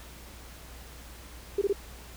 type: tone bursts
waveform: sine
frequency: 400 Hz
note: G4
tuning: 35 cents sharp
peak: -22 dBFS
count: 3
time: 1.58-1.729 s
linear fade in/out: 5 ms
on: 35 ms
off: 22 ms
effects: added 60 Hz sine -47 dBFS peak until 2.16 s + pink hiss -49 dBFS RMS until 2.16 s